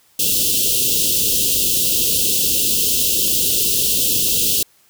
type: band-stop noise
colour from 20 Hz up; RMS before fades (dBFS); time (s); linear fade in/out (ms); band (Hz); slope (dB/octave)
white; -17; 0.19-4.63; 5; 540 to 2700; 96
effects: white hiss -55 dBFS RMS until 4.89 s